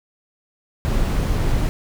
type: noise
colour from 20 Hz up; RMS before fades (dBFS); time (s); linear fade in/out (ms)
brown; -19; 0.85-1.69; 0
effects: none